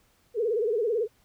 sine tone with vibrato, 447.1 Hz, A4, 28 cents sharp, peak -23 dBFS, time 0.34-1.08 s, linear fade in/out 50 ms, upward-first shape sine, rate 18 Hz, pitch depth 150 cents each way, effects pink hiss -65 dBFS RMS until 1.24 s

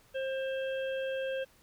harmonic tone with a mistuned harmonic, 531 Hz, C5, 25 cents sharp, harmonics 1 / 3 / 5 / 6, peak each -32 / -42 / -46 / -48 dBFS, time 0.14-1.45 s, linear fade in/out 20 ms, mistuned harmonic 6, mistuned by +23 cents, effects pink hiss -63 dBFS RMS until 1.62 s

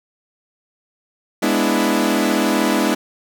sawtooth chord, E dominant seventh, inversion first, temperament equal, 207.7 / 246.9 / 293.7 / 329.6 Hz, G#3 / B3 / D4 / E4, 0 / 0 / 0 / 0 cents, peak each -17 dBFS, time 1.42-2.95 s, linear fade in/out 10 ms, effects none

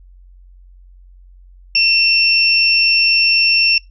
sine tone pair together, 2700 / 5444 Hz, E7 / F8, +41 / -45 cents, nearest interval octave, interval 1214 cents, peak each -13 dBFS, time 1.75-3.78 s, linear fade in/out 2 ms, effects noise-tail reverb RT60 0.2 s tail -24 dB re dry + added 45 Hz sine -40 dBFS peak until 3.9 s

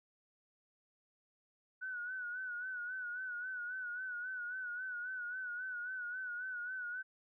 sine tone with vibrato, 1480 Hz, F#6, in tune, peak -39 dBFS, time 1.81-7.03 s, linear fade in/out 20 ms, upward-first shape sine, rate 3.7 Hz, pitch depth 61 cents each way, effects none

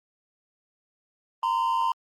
triangle tone pair together, 926.9 / 1026 Hz, A#5 / C6, -10 / -34 cents, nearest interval major second, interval 176 cents, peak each -22 dBFS, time 1.43-1.92 s, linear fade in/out 2 ms, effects tanh soft clip ceiling -16 dBFS + Opus 32 kbps

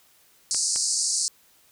white band-pass noise, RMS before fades -25 dBFS, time 0.51-1.28 s, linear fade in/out 0 ms, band 4400 to 9400 Hz, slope 96 dB/octave
clicks, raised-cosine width 0.3 ms, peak -20 dBFS, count 2, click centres 0.546 / 0.76 s
effects white hiss -59 dBFS RMS until 1.71 s

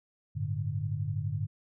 sine chord, G suspended second, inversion none, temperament equal, 98 / 110 / 146.83 Hz, G2 / A2 / D3, 0 / 0 / 0 cents, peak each -34 dBFS, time 0.35-1.47 s, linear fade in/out 20 ms, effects none

